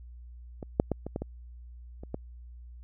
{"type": "clicks", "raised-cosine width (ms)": 2, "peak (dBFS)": [-24, -7, -14, -22, -18, -20, -29, -19], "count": 8, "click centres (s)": [0.628, 0.799, 0.917, 1.066, 1.161, 1.22, 2.035, 2.144], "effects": ["added 60 Hz sine -44 dBFS peak until 2.83 s"]}